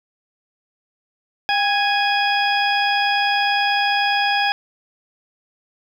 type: harmonic tone with a mistuned harmonic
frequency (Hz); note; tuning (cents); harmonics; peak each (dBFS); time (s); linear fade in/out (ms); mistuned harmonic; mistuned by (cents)
830.6; G#5; 0; 1 / 2 / 3 / 4 / 6; -19 / -22 / -24 / -25 / -27; 1.49-4.52; 0; 1; -53
effects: 8-bit